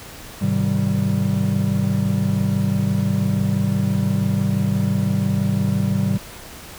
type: chord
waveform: triangle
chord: Ab major seventh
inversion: none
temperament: just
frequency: 103.83 / 129.78 / 155.74 / 194.67 Hz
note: Ab2 / C3 / Eb3 / G3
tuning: 0 / -14 / +2 / -12 cents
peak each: -21 / -22 / -23 / -18 dBFS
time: 0.41-6.18 s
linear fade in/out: 10 ms
effects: pink hiss -38 dBFS RMS until 6.78 s